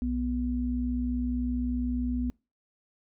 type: tone pair together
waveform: sine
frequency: 61.6 / 246.4 Hz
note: B1 / B3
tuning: -4 / -4 cents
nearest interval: 2 octaves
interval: 2400 cents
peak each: -31 / -28 dBFS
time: 0.02-2.3 s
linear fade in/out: 0 ms
effects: noise-tail reverb RT60 0.3 s tail -26 dB re dry